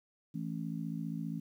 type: harmonic tone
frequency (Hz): 55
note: A1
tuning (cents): 0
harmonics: 3 / 4 / 5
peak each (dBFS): -38 / -40 / -42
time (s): 0.34-1.4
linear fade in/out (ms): 10
effects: 11-bit